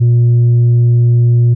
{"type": "tone", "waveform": "sine", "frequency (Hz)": 119.4, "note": "A#2", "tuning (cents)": 42, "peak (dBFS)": -3, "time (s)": [0, 1.55], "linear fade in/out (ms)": 20, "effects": ["tanh soft clip ceiling -5 dBFS"]}